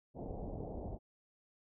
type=low-pass noise; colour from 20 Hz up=pink; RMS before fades=-43 dBFS; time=0.14-0.99 s; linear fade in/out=50 ms; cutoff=780 Hz; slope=48 dB/octave; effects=none